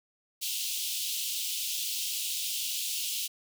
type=high-pass noise; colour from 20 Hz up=pink; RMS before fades=-33 dBFS; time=0.41-3.28 s; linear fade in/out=20 ms; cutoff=2800 Hz; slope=48 dB/octave; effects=none